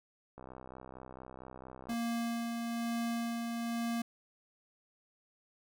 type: click train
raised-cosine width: 1 ms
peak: -34 dBFS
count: 101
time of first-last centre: 0.38-1.933 s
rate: 64.4 Hz
type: tone with tremolo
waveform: square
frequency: 233.1 Hz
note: A#3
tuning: in tune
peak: -33 dBFS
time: 1.89-4.02 s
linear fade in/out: 5 ms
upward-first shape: sine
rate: 1.1 Hz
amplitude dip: 30%
effects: none